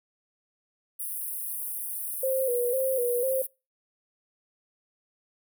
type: high-pass noise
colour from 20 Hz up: pink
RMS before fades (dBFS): -34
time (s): 0.99-3.47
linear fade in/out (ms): 10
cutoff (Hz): 9400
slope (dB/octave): 96
type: tone with vibrato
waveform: sine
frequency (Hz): 506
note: B4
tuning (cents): +42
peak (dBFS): -24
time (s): 2.23-3.42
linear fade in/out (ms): 5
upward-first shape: square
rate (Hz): 2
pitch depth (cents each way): 71
effects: noise-tail reverb RT60 0.3 s tail -26 dB re dry